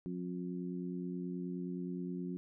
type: harmonic tone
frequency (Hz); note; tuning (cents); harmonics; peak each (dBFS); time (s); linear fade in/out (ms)
89.5; F2; +43; 2 / 3 / 4; -39 / -43 / -45; 0.06-2.37; 0
effects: none